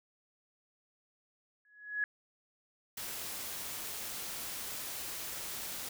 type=tone with exponential growth; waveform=sine; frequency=1683 Hz; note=G#6; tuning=23 cents sharp; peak=-27 dBFS; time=1.65-2.04 s; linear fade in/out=1 ms; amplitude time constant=83 ms
type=noise; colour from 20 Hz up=white; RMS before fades=-41 dBFS; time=2.97-5.89 s; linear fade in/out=5 ms
effects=none